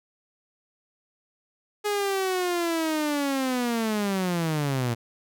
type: linear sweep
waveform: sawtooth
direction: down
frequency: 418.6 to 114.5 Hz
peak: -20 dBFS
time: 1.84-4.95 s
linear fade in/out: 20 ms
effects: none